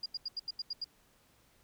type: tone bursts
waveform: sine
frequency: 4838 Hz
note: D#8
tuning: 49 cents flat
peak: -34 dBFS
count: 8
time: 0.03-0.844 s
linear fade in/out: 5 ms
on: 30 ms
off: 82 ms
effects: pink hiss -67 dBFS RMS until 1.63 s